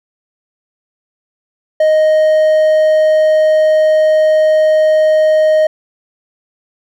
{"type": "tone", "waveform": "triangle", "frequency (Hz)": 622.3, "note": "D#5", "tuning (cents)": 0, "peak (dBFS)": -5, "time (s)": [1.8, 5.67], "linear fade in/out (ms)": 5, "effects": []}